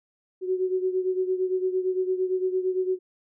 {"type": "beating tone pair", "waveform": "sine", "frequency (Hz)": [370, 378.8], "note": ["F#4", "F#4"], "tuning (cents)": [0, 41], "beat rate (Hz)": 8.8, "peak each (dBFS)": [-24, -29], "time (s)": [0.41, 2.99], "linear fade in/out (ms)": 50, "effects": []}